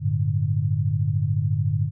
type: chord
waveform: sine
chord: G suspended second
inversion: none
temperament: equal with one note detuned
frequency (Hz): 98 / 111.73 / 146.83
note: G2 / A2 / D3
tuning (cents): 0 / +27 / 0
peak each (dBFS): -24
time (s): 0-1.91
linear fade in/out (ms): 50
effects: none